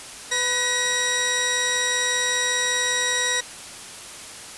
15% pulse tone pair together, 499.1 / 1911.2 Hz, B4 / A#6, +18 / +43 cents, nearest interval octave + major seventh, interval 2325 cents, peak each -22 / -15 dBFS, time 0.31-3.41 s, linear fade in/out 10 ms, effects white hiss -38 dBFS RMS until 4.57 s + resampled to 24000 Hz

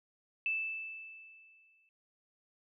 sine tone with exponential decay, 2637 Hz, E7, in tune, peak -29 dBFS, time 0.46-1.89 s, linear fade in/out 1 ms, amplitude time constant 310 ms, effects none

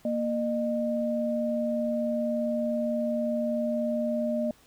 sine tone pair together, 234 / 609.4 Hz, A#3 / D#5, +7 / -36 cents, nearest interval octave + perfect fourth, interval 1657 cents, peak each -28 dBFS, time 0.05-4.51 s, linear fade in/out 2 ms, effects pink hiss -59 dBFS RMS until 4.66 s

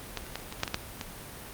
clicks, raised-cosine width 0.2 ms, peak -15 / -28 / -15 / -27 / -20 / -26 / -8 / -15 / -9 / -16 dBFS, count 10, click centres 0.173 / 0.266 / 0.356 / 0.4 / 0.525 / 0.602 / 0.634 / 0.678 / 0.744 / 1.012 s, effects pink hiss -43 dBFS RMS until 1.53 s + Opus 32 kbps

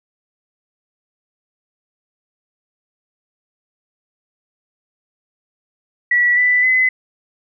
sine tone with pitch steps, 1944 / 1984.8 / 2027 Hz, B6 / B6 / B6, -28 / +8 / +45 cents, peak -11 dBFS, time 6.11-6.89 s, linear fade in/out 5 ms, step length 260 ms, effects none

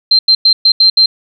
sine tone bursts at uneven times, 4142 Hz, C8, 18 cents flat, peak -4 dBFS, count 6, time 0.11-0.19 / 0.28-0.35 / 0.45-0.53 / 0.65-0.72 / 0.8-0.9 / 0.97-1.06 s, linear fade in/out 5 ms, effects none

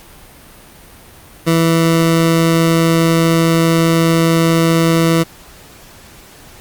20% pulse tone, 164.81 Hz, E3, in tune, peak -5 dBFS, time 1.46-5.24 s, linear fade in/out 20 ms, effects pink hiss -40 dBFS RMS until 6.6 s + Opus 48 kbps

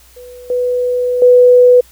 sine tone with level steps, 494.8 Hz, B4, 3 cents sharp, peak -31 / -12 / -3 dBFS, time 0.16-1.81 s, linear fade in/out 10 ms, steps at 0.5 / 1.22 s, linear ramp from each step 2 ms, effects added 60 Hz sine -46 dBFS peak until 1.91 s + white hiss -46 dBFS RMS until 1.91 s

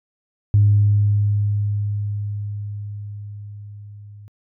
sine tone with level ramp, 103 Hz, G#2, 14 cents flat, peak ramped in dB -9 to -38 dBFS, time 0.54-4.28 s, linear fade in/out 0 ms, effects tanh soft clip ceiling -5 dBFS

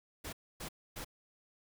pink noise bursts, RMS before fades -43 dBFS, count 3, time 0.24-1.047 s, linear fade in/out 10 ms, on 89 ms, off 270 ms, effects none

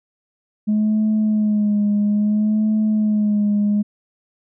sine tone with vibrato, 211 Hz, G#3, 28 cents sharp, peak -13 dBFS, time 0.67-3.83 s, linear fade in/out 20 ms, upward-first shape sine, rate 0.6 Hz, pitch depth 39 cents each way, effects tanh soft clip ceiling -12 dBFS

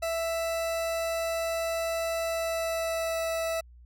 40% pulse tone with pitch glide, 661 to 656.1 Hz, E5 to E5, +5 to -8 cents, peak -27 dBFS, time 0.02-3.61 s, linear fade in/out 10 ms, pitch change -13 cents, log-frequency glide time 2.25-3.22 s, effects added 60 Hz sine -49 dBFS peak until 3.85 s

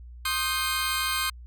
20% pulse tone cluster, 1064 / 1242 / 1557 / 4163 Hz, C6 / D#6 / G6 / C8, +29 / -3 / -12 / -10 cents, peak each -26 dBFS, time 0.25-1.3 s, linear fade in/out 5 ms, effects added 60 Hz sine -41 dBFS peak until 1.46 s

